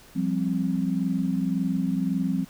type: chord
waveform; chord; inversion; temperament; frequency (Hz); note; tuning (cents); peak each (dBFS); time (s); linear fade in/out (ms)
sine; F suspended second; none; just; 174.61 / 196.44 / 261.9; F3 / G3 / C4; 0 / +4 / +2; -27; 0.15-2.45; 20
effects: pink hiss -51 dBFS RMS until 2.49 s